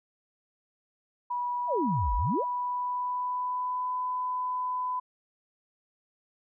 sine tone with pitch glide, 976 to 1002.9 Hz, B5 to B5, -21 to +26 cents, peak -28 dBFS, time 1.3-5 s, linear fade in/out 10 ms, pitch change +47 cents, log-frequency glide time 1.94-3.96 s
sine exponential two-way sweep, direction down then up, 756 to 44.53 to 756 Hz, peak -26 dBFS, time 1.67-2.45 s, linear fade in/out 50 ms, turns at 2.15 s
effects none

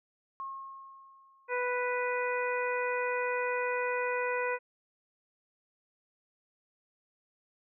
sine tone with exponential decay, 1081 Hz, C#6, 44 cents flat, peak -35 dBFS, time 0.4-1.97 s, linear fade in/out 0 ms, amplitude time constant 340 ms
harmonic tone, 493.9 Hz, B4, in tune, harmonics 1 / 2 / 3 / 4 / 5, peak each -32 / -35 / -37 / -38 / -39 dBFS, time 1.48-4.59 s, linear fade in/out 50 ms
effects none

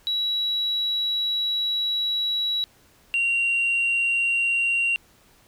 sine tone pair in turn, 3900 / 2758 Hz, B7 / F7, -23 / -22 cents, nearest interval tritone, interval 599 cents, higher first, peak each -21 / -18 dBFS, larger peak second, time 0.07-2.64 / 3.14-4.96 s, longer first, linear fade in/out 0 ms, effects tanh soft clip ceiling -17 dBFS + pink hiss -57 dBFS RMS until 5.47 s

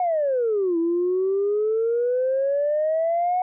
sine exponential two-way sweep, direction down then up, 739 to 329.6 to 739 Hz, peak -18 dBFS, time 0-3.42 s, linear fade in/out 2 ms, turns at 0.78 s, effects tanh soft clip ceiling -15 dBFS

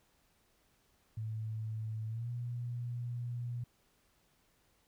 sine tone with pitch glide, 110 to 120.65 Hz, A2 to B2, 0 to -40 cents, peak -36 dBFS, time 1.17-3.64 s, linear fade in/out 5 ms, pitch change +160 cents, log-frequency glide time 2.08-2.3 s, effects pink hiss -72 dBFS RMS until 4.87 s

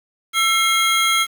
square tone cluster, 1336 / 2142 / 3257 Hz, E6 / C7 / G#7, +23 / +40 / -34 cents, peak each -20 dBFS, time 0.33-1.27 s, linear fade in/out 50 ms, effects 7-bit

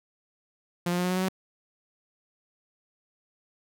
sawtooth tone with pitch steps, 174.61 / 176.84 / 179.1 / 181.4 / 183.72 / 186.06 / 188.44 Hz, F3 / F3 / F3 / F#3 / F#3 / F#3 / F#3, 0 / +22 / +44 / -34 / -12 / +10 / +32 cents, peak -21 dBFS, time 0.86-1.287 s, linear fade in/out 5 ms, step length 61 ms, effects none

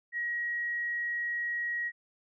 sine tone, 1900 Hz, A#6, 33 cents sharp, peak -30 dBFS, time 0.12-1.92 s, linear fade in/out 50 ms, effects none

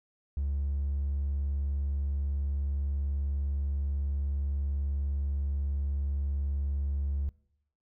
triangle tone, 70.3 Hz, C#2, 25 cents sharp, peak -25 dBFS, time 0.37-7.29 s, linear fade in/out 0 ms, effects noise-tail reverb RT60 0.8 s tail -24 dB re dry + tanh soft clip ceiling -23 dBFS

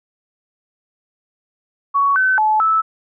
sine tone with pitch steps, 1119 / 1523 / 862 / 1310 Hz, C#6 / F#6 / A5 / E6, +16 / +50 / -36 / -11 cents, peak -12 dBFS, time 1.94-2.82 s, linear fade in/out 20 ms, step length 220 ms, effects none

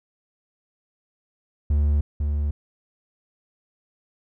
triangle tone pair in turn, 73.42 / 73.42 Hz, D2 / D2, 0 / 0 cents, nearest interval unison, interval 0 cents, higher neither, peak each -15 / -19 dBFS, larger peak first, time 1.7-2.01 / 2.2-2.51 s, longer neither, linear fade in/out 5 ms, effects none

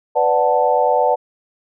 sine chord, B minor seventh, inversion none, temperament equal with one note detuned, 498.5 / 587.3 / 740 / 880 Hz, B4 / D5 / F#5 / A5, +16 / 0 / 0 / 0 cents, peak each -18 dBFS, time 0.15-1.16 s, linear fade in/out 20 ms, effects none

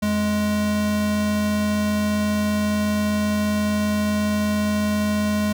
square tone pair together, 88.1 / 209.5 Hz, F2 / G#3, +16 / +15 cents, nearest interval octave + minor third, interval 1499 cents, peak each -31 / -20 dBFS, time 0.02-5.53 s, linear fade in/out 10 ms, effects none

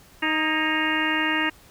harmonic tone with a mistuned harmonic, 311.1 Hz, D#4, in tune, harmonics 1 / 2 / 3 / 4 / 5 / 6 / 7 / 8 / 9, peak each -27 / -37 / -30 / -32 / -30 / -26 / -31 / -34 / -29 dBFS, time 0.22-1.5 s, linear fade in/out 10 ms, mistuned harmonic 5, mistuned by +61 cents, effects pink hiss -52 dBFS RMS until 1.7 s

